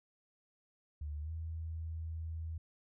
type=tone with pitch glide; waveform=sine; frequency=74.3 to 81.02 Hz; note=D2 to E2; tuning=+21 to -29 cents; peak=-38 dBFS; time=1.01-2.58 s; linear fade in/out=5 ms; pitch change=+150 cents; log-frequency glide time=1.21-1.31 s; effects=none